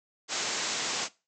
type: low-pass noise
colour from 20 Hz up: white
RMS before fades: -32 dBFS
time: 0.28-1.09 s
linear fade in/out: 50 ms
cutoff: 7600 Hz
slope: 96 dB/octave
effects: noise-tail reverb RT60 0.3 s tail -21 dB re dry + high-pass 200 Hz 12 dB/octave